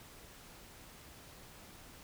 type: silence
effects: pink hiss -55 dBFS RMS until 2.03 s